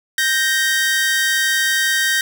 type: tone pair together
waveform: sawtooth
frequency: 1568 / 1864.7 Hz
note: G6 / A#6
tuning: 0 / 0 cents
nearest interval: minor third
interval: 300 cents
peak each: -15 / -14 dBFS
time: 0.18-2.21 s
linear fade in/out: 2 ms
effects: none